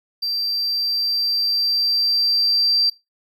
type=tone with level ramp; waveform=triangle; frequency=4699 Hz; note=D8; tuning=in tune; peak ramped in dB=-19 to -11 dBFS; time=0.22-2.9 s; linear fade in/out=10 ms; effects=noise-tail reverb RT60 0.2 s tail -20 dB re dry + tanh soft clip ceiling -12 dBFS